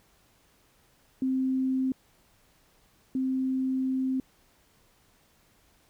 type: tone pair in turn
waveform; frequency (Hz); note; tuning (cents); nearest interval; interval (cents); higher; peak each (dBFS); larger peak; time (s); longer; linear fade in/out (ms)
sine; 261.6 / 261.6; C4 / C4; 0 / 0; unison; 0; neither; -24 / -25; first; 1.22-1.92 / 3.15-4.2; second; 2
effects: pink hiss -64 dBFS RMS until 5.89 s